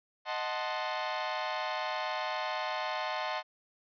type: chord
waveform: sawtooth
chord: D# diminished seventh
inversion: none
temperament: equal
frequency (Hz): 622.3 / 740 / 880 / 1046.5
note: D#5 / F#5 / A5 / C6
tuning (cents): 0 / 0 / 0 / 0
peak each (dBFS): -34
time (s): 0.25-3.43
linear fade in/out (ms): 50
effects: resampled to 11025 Hz